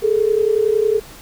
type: tone pair together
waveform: sine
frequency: 415.3 / 446.2 Hz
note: G#4 / A4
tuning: 0 / +24 cents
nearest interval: minor second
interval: 124 cents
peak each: -16 dBFS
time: 0.02-1 s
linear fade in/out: 20 ms
effects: pink hiss -40 dBFS RMS until 1.21 s